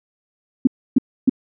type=tone bursts; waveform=sine; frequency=258.4 Hz; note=C4; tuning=21 cents flat; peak=-8 dBFS; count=3; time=0.65-1.296 s; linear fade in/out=5 ms; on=22 ms; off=290 ms; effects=none